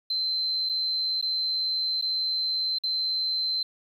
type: tone with dropouts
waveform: triangle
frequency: 4091 Hz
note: C8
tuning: 40 cents flat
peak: -21 dBFS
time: 0.1-3.63 s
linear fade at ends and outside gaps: 5 ms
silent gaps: 0.691-0.695 / 1.214-1.225 / 2.014-2.023 / 2.786-2.836 s
effects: tanh soft clip ceiling -23 dBFS